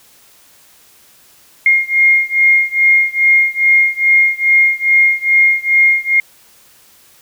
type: beating tone pair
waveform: sine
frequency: 2132 / 2134.4 Hz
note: C7 / C7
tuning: +32 / +34 cents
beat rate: 2.4 Hz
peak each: -11 / -12 dBFS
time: 1.66-6.2 s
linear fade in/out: 2 ms
effects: white hiss -47 dBFS RMS until 7.21 s